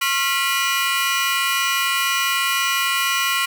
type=tone cluster; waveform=40% pulse; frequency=1079 / 1382 / 1958 / 2419 / 2938 Hz; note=C#6 / F6 / B6 / D#7 / F#7; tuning=-47 / -19 / -15 / -49 / -13 cents; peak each=-24 dBFS; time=0.01-3.46 s; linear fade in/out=10 ms; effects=none